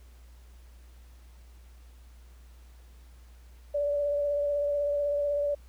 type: tone with vibrato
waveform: sine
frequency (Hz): 578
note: D5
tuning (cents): -28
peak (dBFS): -25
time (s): 3.74-5.55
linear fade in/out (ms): 10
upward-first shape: triangle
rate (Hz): 16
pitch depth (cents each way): 22
effects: added 60 Hz sine -49 dBFS peak until 5.68 s + pink hiss -63 dBFS RMS until 5.68 s